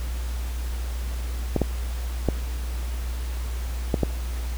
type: clicks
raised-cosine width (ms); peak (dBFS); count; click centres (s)
2; -7; 5; 1.563 / 1.617 / 2.287 / 3.942 / 4.033
effects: added 60 Hz sine -26 dBFS peak until 4.57 s + pink hiss -41 dBFS RMS until 4.57 s